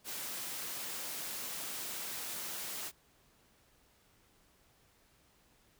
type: high-pass noise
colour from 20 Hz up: white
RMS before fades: -41 dBFS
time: 0.04-2.92 s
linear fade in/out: 50 ms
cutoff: 140 Hz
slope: 12 dB/octave
effects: pink hiss -68 dBFS RMS until 5.79 s